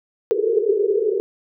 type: band-pass noise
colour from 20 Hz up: white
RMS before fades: -19 dBFS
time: 0.31-1.2 s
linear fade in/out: 0 ms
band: 390 to 450 Hz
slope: 96 dB/octave
effects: none